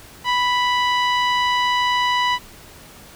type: tone with low-pass filter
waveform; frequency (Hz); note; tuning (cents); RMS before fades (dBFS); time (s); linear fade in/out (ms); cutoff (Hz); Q
sawtooth; 987.8; B5; 0; -19; 0.24-2.39; 50; 3400; 1.4
effects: pink hiss -43 dBFS RMS until 3.15 s